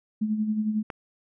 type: tone with tremolo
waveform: sine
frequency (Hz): 214.7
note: A3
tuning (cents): -42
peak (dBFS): -21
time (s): 0.21-0.83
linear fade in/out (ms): 10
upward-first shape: sine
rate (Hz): 11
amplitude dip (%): 55
type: click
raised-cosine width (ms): 0.5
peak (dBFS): -19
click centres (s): 0.902
effects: none